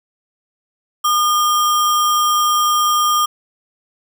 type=tone with sample-and-hold; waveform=sine; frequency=1213 Hz; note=D#6; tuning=44 cents flat; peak=-12 dBFS; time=1.04-3.26 s; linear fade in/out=10 ms; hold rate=4410 Hz; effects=none